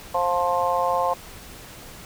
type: harmonic tone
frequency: 176.2 Hz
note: F3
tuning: 16 cents sharp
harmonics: 3 / 4 / 5 / 6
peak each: -25 / -25 / -25 / -25 dBFS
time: 0.14-1.14 s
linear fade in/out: 10 ms
effects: pink hiss -42 dBFS RMS until 2.05 s